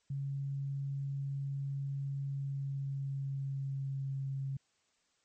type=tone with pitch glide; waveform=sine; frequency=138.59 to 136.05 Hz; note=C#3 to C#3; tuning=0 to -32 cents; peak=-34 dBFS; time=0.1-4.57 s; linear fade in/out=5 ms; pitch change=-32 cents; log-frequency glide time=2.25-4.17 s; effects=white hiss -75 dBFS RMS until 5.24 s + MP3 32 kbps